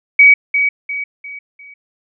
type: tone with echo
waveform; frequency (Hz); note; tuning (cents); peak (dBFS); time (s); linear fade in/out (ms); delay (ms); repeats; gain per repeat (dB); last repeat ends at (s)
sine; 2266; C#7; +37; -3; 0.19-0.34; 5; 350; 4; -8; 1.74
effects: none